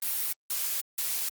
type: noise bursts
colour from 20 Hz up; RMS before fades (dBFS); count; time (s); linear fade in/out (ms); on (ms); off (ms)
blue; -30; 3; 0.02-1.29; 5; 310; 170
effects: Opus 32 kbps